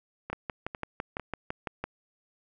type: two click trains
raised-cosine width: 0.5 ms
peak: -17 / -21 dBFS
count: 10 / 3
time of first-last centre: 0.33-1.84 / 0.3-1.197 s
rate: 5.96 / 2.23 Hz
effects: none